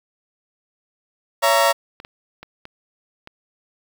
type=chord; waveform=30% pulse; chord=A# diminished; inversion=first; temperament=just; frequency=559.4 / 671.3 / 932.3 Hz; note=C#5 / E5 / A#5; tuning=+16 / +31 / 0 cents; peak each=-16 dBFS; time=1.42-1.73 s; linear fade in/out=20 ms
type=clicks; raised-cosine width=0.3 ms; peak=-21 dBFS; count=5; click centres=2.001 / 2.049 / 2.43 / 2.654 / 3.274 s
effects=8-bit